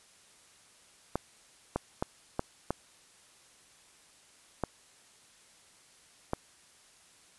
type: clicks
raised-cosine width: 1 ms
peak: -15 dBFS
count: 7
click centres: 1.156 / 1.76 / 2.025 / 2.394 / 2.706 / 4.637 / 6.334 s
effects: white hiss -60 dBFS RMS until 7.38 s + resampled to 24000 Hz